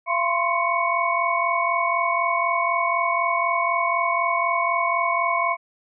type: tone cluster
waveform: sine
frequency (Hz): 683 / 1030 / 1074 / 2228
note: F5 / C6 / C6 / C#7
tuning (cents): -39 / -28 / +45 / +8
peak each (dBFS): -25 / -24 / -25 / -25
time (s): 0.06-5.57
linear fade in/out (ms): 50
effects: none